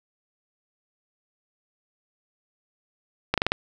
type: slowing click train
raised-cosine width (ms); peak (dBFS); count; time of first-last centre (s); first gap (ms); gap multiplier
0.3; -5; 5; 3.34-3.519; 37; 1.13
effects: none